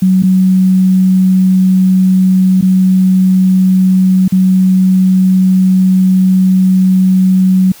sine tone with dropouts, 186.9 Hz, F#3, 18 cents sharp, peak -5 dBFS, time 0.02-7.72 s, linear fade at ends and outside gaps 5 ms, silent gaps 0.225-0.234 / 2.612-2.624 / 4.28-4.322 s, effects white hiss -37 dBFS RMS until 7.8 s

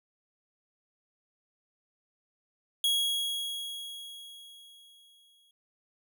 45% pulse tone with exponential decay, 3315 Hz, G#7, 4 cents flat, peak -23 dBFS, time 2.84-5.51 s, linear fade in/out 2 ms, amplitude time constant 580 ms, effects none

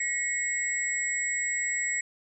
sine tone cluster, 1925 / 2179 / 7720 Hz, B6 / C#7 / B8, -45 / -30 / -40 cents, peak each -31 dBFS, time 0-2.01 s, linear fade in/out 5 ms, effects none

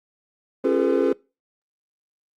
triangle tone cluster, 272 / 345.6 / 408.3 / 446.2 / 503 Hz, C#4 / F4 / G#4 / A4 / B4, -33 / -18 / -29 / +24 / +32 cents, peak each -22 dBFS, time 0.64-1.13 s, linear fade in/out 5 ms, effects noise-tail reverb RT60 0.3 s tail -24 dB re dry + Opus 32 kbps

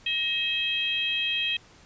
harmonic tone with a mistuned harmonic, 643 Hz, E5, 43 cents flat, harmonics 3 / 4 / 5 / 6, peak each -38 / -28 / -27 / -39 dBFS, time 0.06-1.57 s, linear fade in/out 5 ms, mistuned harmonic 3, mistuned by -47 cents, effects pink hiss -54 dBFS RMS until 1.85 s + resampled to 16000 Hz

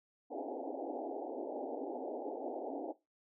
pink band-pass noise, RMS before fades -41 dBFS, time 0.3-2.93 s, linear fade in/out 20 ms, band 260 to 840 Hz, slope 96 dB/octave, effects noise-tail reverb RT60 0.2 s tail -17 dB re dry

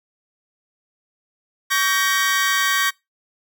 sawtooth chord, G diminished, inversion second, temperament just, 1128.9 / 1568 / 1881.6 Hz, Db6 / G6 / Bb6, +31 / 0 / +16 cents, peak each -18 dBFS, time 1.7-2.91 s, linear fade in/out 20 ms, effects noise-tail reverb RT60 0.2 s tail -23 dB re dry

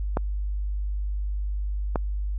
clicks, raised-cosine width 1 ms, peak -10 dBFS, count 2, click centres 0.171 / 1.958 s, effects added 50 Hz sine -25 dBFS peak until 2.38 s

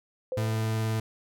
sine tone with exponential decay, 514 Hz, C5, 31 cents flat, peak -27 dBFS, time 0.32-0.76 s, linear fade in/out 1 ms, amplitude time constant 94 ms
40% pulse tone with vibrato, 110.6 Hz, A2, 9 cents sharp, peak -25 dBFS, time 0.37-1 s, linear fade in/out 5 ms, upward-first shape triangle, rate 19 Hz, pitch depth 14 cents each way
effects none

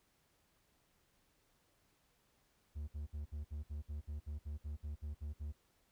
triangle tone bursts, 74 Hz, D2, 14 cents sharp, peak -38 dBFS, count 15, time 2.75-5.526 s, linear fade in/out 20 ms, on 130 ms, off 59 ms, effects pink hiss -75 dBFS RMS until 5.91 s

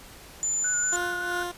sine tone, 7040 Hz, A8, in tune, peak -24 dBFS, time 0.43-0.96 s, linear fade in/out 0 ms
sine tone with vibrato, 1467 Hz, F#6, 15 cents flat, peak -29 dBFS, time 0.64-1.43 s, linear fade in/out 5 ms, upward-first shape square, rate 5.2 Hz, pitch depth 21 cents each way
15% pulse tone with tremolo, 352 Hz, F4, 14 cents sharp, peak -22 dBFS, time 0.92-1.52 s, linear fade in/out 10 ms, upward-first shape sine, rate 2.7 Hz, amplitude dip 50%
effects pink hiss -47 dBFS RMS until 1.57 s + resampled to 32000 Hz

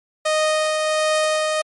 sawtooth tone with tremolo, 620 Hz, D#5, 6 cents flat, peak -12 dBFS, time 0.25-1.62 s, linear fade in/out 10 ms, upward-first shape triangle, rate 1.4 Hz, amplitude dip 30%, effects MP3 48 kbps

